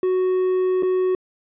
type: tone with dropouts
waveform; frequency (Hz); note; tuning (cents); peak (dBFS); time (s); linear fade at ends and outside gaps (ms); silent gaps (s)
triangle; 370; F#4; 0; -15; 0.03-1.15; 2; 0.825-0.831
effects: resampled to 8000 Hz